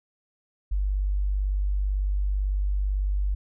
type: tone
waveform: sine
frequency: 49 Hz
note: G1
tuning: in tune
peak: -22 dBFS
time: 0.71-3.35 s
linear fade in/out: 10 ms
effects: none